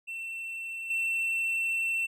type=tone with level steps; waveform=triangle; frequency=2694 Hz; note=E7; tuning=37 cents sharp; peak=-33 / -25 dBFS; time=0.07-2.07 s; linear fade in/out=20 ms; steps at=0.9 s; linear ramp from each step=5 ms; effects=none